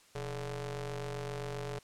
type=ring-modulated tone; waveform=sawtooth; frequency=149.4 Hz; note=D3; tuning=30 cents sharp; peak=-30 dBFS; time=0.15-1.79 s; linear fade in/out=5 ms; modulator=275 Hz; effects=white hiss -62 dBFS RMS until 1.83 s + low-pass 9000 Hz 12 dB/octave